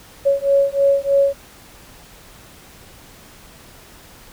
sine beating tone pair, 554.4 / 557.6 Hz, C#5 / C#5, 0 / +10 cents, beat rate 3.2 Hz, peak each -16 dBFS, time 0.25-1.34 s, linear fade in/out 20 ms, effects pink hiss -44 dBFS RMS until 4.32 s

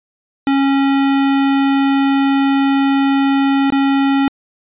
square tone with dropouts, 274.6 Hz, C#4, 16 cents flat, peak -12 dBFS, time 0.47-4.28 s, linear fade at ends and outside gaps 1 ms, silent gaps 3.703-3.723 s, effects resampled to 8000 Hz

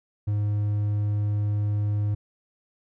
triangle tone, 103.83 Hz, G#2, in tune, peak -20 dBFS, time 0.27-2.15 s, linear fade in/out 10 ms, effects none

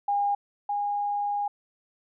sine tone pair in turn, 811 / 818.1 Hz, G#5 / G#5, -41 / -26 cents, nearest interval unison, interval 15 cents, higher second, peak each -22 / -25 dBFS, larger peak first, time 0.08-0.35 / 0.69-1.48 s, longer second, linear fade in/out 5 ms, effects none

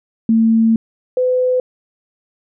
sine tone pair in turn, 225.2 / 505.6 Hz, A3 / B4, +40 / +41 cents, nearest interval octave + major second, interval 1401 cents, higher second, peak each -9 / -12 dBFS, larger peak first, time 0.29-0.76 / 1.17-1.6 s, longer first, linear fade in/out 2 ms, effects none

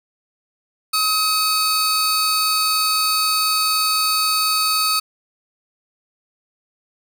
sawtooth tone pair together, 1270 / 4521 Hz, D#6 / C#8, +35 / +33 cents, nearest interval octave + minor seventh, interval 2198 cents, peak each -16 dBFS, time 0.93-5 s, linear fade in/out 10 ms, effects none

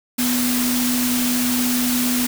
sine tone in noise, 246.9 Hz, B3, in tune, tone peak -19 dBFS, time 0.18-2.27 s, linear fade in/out 10 ms, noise white, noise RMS -23 dBFS, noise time 0.18-2.27 s, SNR +1 dB, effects none

